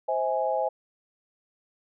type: chord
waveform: sine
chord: C augmented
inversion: none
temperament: equal with one note detuned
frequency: 523.3 / 646.8 / 830.6 Hz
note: C5 / E5 / G#5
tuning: 0 / -33 / 0 cents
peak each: -28 dBFS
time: 0.08-0.69 s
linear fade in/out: 10 ms
effects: none